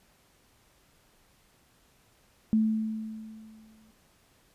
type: tone with exponential decay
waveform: sine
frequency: 219 Hz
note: A3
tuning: 8 cents flat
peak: -19 dBFS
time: 2.53-3.91 s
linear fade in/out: 0 ms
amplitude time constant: 300 ms
effects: pink hiss -64 dBFS RMS until 4.54 s + resampled to 32000 Hz